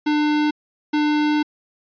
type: tone bursts at uneven times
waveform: square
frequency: 299.6 Hz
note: D4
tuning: 35 cents sharp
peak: -17 dBFS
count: 2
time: 0.06-0.51 / 0.93-1.43 s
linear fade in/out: 10 ms
effects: resampled to 11025 Hz

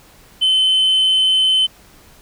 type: tone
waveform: sine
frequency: 3059 Hz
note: G7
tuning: 43 cents flat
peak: -9 dBFS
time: 0.41-1.67 s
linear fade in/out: 20 ms
effects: tanh soft clip ceiling -10 dBFS + pink hiss -47 dBFS RMS until 2.21 s

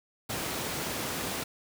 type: high-pass noise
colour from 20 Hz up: pink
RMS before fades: -34 dBFS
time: 0.29-1.44 s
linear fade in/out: 10 ms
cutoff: 110 Hz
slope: 12 dB/octave
effects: none

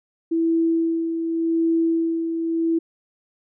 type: tone with tremolo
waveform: sine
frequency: 329.6 Hz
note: E4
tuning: in tune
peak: -16 dBFS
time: 0.31-2.79 s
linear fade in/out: 10 ms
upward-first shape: sine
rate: 0.87 Hz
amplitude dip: 50%
effects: none

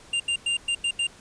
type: tone bursts at uneven times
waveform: square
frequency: 2794 Hz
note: F7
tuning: in tune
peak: -23 dBFS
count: 6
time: 0.13-0.2 / 0.28-0.36 / 0.46-0.57 / 0.68-0.75 / 0.84-0.91 / 0.99-1.07 s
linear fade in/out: 5 ms
effects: pink hiss -50 dBFS RMS until 1.2 s + resampled to 22050 Hz

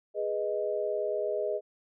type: chord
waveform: sine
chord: G# minor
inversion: none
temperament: equal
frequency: 415.3 / 493.9 / 622.3 Hz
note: G#4 / B4 / D#5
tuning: 0 / 0 / 0 cents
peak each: -32 / -35 / -31 dBFS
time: 0.14-1.61 s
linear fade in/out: 50 ms
effects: none

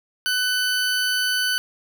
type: tone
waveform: 20% pulse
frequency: 1500 Hz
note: F#6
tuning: 23 cents sharp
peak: -15 dBFS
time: 0.26-1.58 s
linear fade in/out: 0 ms
effects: none

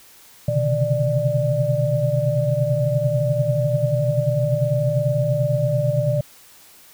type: tone cluster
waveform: sine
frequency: 123.7 / 132.6 / 144.2 / 155.5 / 591 Hz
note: B2 / C3 / D3 / D#3 / D5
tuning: +3 / +23 / -31 / -1 / +11 cents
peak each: -22 / -25 / -25 / -27 / -21 dBFS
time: 0.48-6.21 s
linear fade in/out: 5 ms
effects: white hiss -48 dBFS RMS until 6.93 s

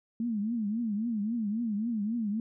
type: tone with vibrato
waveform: sine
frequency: 220 Hz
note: A3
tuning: in tune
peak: -28 dBFS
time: 0.2-2.4 s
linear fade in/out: 2 ms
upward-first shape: triangle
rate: 3.7 Hz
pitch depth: 180 cents each way
effects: none

